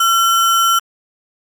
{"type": "tone with sample-and-hold", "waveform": "sine", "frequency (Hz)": 1359, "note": "F6", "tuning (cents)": -48, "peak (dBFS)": -10, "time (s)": [0, 0.79], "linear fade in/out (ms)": 5, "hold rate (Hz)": 4410, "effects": ["Opus 48 kbps"]}